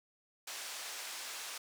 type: band-pass noise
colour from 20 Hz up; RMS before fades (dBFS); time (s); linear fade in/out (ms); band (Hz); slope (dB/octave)
white; -44; 0.47-1.58; 5; 620 to 7500; 12
effects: none